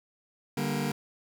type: chord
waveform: sawtooth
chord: G minor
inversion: second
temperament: just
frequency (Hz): 147 / 196 / 235.2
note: D3 / G3 / Bb3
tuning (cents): +2 / 0 / +16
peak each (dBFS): -28 / -29 / -28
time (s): 0.57-0.92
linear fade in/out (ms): 5
effects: 8-bit